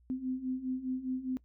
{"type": "beating tone pair", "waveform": "sine", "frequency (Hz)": [254.5, 259.4], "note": ["C4", "C4"], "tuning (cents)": [-48, -15], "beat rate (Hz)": 4.9, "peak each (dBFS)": [-38, -34], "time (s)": [0.1, 1.37], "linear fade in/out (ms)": 0, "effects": ["noise-tail reverb RT60 0.1 s tail -21 dB re dry", "added 60 Hz sine -61 dBFS peak until 1.44 s"]}